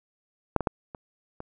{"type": "clicks", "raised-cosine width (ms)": 1, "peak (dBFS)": [-6, -14, -9, -24, -23], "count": 5, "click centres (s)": [0.563, 0.607, 0.672, 0.948, 1.404], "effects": []}